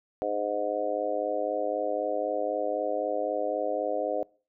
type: harmonic tone with a mistuned harmonic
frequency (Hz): 103.9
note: G#2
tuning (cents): +1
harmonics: 3 / 4 / 5 / 6 / 7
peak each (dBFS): -37 / -35 / -31 / -31 / -34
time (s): 0.22-4.23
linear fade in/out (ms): 0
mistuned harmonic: 3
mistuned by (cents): -23
effects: noise-tail reverb RT60 0.4 s tail -24 dB re dry